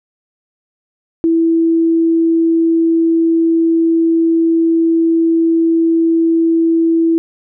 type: tone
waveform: sine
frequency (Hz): 329.6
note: E4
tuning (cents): 0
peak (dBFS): -9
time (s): 1.24-7.18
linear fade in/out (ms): 0
effects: none